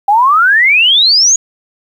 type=exponential sweep; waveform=sine; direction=up; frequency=784 to 6820 Hz; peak=-5 dBFS; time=0.08-1.36 s; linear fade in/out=5 ms; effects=7-bit